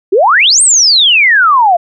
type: exponential two-way sweep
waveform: sine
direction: up then down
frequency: 349.2 to 8870 to 664 Hz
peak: -4 dBFS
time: 0.12-1.77 s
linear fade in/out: 10 ms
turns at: 0.62 s
effects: none